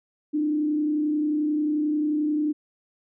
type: tone with frequency modulation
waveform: sine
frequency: 301 Hz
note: D4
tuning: 43 cents sharp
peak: -21 dBFS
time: 0.33-2.53 s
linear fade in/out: 20 ms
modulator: 31.3 Hz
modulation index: 0.38
effects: none